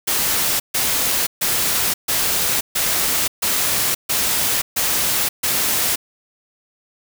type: noise bursts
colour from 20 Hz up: white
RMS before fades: -19 dBFS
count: 9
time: 0.07-5.96 s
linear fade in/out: 10 ms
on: 530 ms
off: 140 ms
effects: none